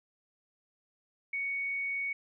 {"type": "tone", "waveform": "sine", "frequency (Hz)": 2229, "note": "C#7", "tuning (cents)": 9, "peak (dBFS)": -31, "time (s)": [1.33, 2.13], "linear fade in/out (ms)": 5, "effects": []}